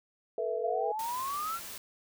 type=chord; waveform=sine; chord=A suspended second; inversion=none; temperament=equal with one note detuned; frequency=440 / 485.4 / 659.3 Hz; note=A4 / B4 / E5; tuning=0 / -30 / 0 cents; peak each=-34 dBFS; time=0.38-0.92 s; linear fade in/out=2 ms
type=exponential sweep; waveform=sine; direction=up; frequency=641 to 1396.9 Hz; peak=-32 dBFS; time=0.57-1.6 s; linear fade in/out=50 ms
type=noise; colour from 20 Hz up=white; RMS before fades=-43 dBFS; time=0.99-1.78 s; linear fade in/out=2 ms
effects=none